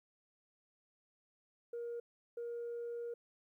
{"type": "tone bursts at uneven times", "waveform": "sine", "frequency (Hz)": 472.2, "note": "A#4", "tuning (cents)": 22, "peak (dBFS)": -38, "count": 2, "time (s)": [[1.73, 2], [2.37, 3.14]], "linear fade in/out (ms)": 5, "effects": ["tanh soft clip ceiling -37 dBFS", "13-bit"]}